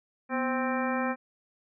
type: harmonic tone with a mistuned harmonic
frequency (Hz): 261.6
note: C4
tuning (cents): 0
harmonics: 1 / 2 / 3 / 4 / 5 / 6 / 7 / 9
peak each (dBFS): -30 / -33 / -35 / -36 / -37 / -38 / -38 / -40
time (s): 0.29-1.16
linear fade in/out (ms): 50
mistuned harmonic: 1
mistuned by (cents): -95
effects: none